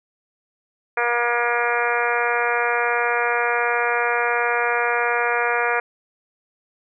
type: harmonic tone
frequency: 238.6 Hz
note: A#3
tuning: 41 cents sharp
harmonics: 2 / 3 / 4 / 5 / 6 / 7 / 8 / 9 / 10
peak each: -25 / -26 / -27 / -28 / -25 / -26 / -30 / -30 / -29 dBFS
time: 0.97-5.8 s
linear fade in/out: 5 ms
effects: none